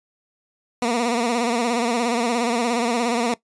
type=tone with vibrato; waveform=15% pulse; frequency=236.7 Hz; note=A#3; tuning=27 cents sharp; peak=-13 dBFS; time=0.82-3.34 s; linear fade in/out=2 ms; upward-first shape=sine; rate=17 Hz; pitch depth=77 cents each way; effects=noise-tail reverb RT60 0.1 s tail -19 dB re dry + resampled to 22050 Hz